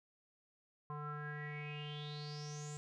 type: tone with low-pass filter sweep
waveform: square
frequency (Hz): 148.4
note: D3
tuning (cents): +18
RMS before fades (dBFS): -45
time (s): 0.9-2.77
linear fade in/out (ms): 0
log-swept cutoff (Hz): 1100 to 7700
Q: 9.9
effects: none